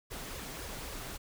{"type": "noise with flanger", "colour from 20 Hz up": "pink", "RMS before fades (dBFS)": -42, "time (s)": [0.1, 1.18], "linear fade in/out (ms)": 20, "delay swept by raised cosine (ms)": [1.7, 7.7], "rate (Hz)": 3.7, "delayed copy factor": 0.9, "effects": []}